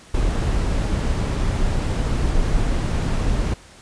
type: noise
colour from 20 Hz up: brown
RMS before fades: -20 dBFS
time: 0.14-3.54 s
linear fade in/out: 5 ms
effects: pink hiss -46 dBFS RMS until 3.81 s + resampled to 22050 Hz